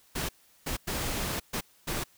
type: noise bursts at uneven times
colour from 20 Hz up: pink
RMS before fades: -32 dBFS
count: 5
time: 0.15-0.29 / 0.66-0.77 / 0.87-1.4 / 1.53-1.61 / 1.87-2.04 s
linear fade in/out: 10 ms
effects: white hiss -62 dBFS RMS until 2.17 s